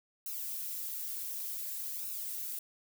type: noise with flanger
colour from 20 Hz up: violet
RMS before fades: -39 dBFS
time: 0.26-2.59 s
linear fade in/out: 2 ms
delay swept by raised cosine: 0.74 to 6.34 ms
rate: 0.55 Hz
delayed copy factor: +0.65
effects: none